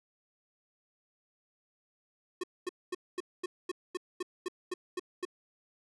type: tone bursts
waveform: square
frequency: 362.8 Hz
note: F#4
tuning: 34 cents flat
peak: -33 dBFS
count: 12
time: 2.41-5.252 s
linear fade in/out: 5 ms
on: 26 ms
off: 230 ms
effects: resampled to 24000 Hz